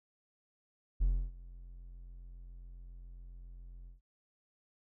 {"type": "tone with ADSR envelope", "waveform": "triangle", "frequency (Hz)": 43.65, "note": "F1", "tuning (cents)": 0, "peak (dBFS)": -22, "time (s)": [1, 4.01], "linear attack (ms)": 21, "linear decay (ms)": 290, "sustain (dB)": -23, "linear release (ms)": 140, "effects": ["tanh soft clip ceiling -18 dBFS"]}